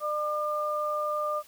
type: tone pair together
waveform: sine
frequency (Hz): 601 / 1202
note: D5 / D6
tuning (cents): +40 / +40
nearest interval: octave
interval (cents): 1200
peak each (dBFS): -30 / -29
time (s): 0-1.43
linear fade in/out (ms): 50
effects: white hiss -55 dBFS RMS until 1.47 s